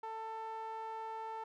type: tone with band-pass filter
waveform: sawtooth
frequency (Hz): 444.5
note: A4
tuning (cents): +18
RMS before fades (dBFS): -43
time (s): 0.03-1.44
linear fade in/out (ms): 5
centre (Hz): 900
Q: 2.9
effects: none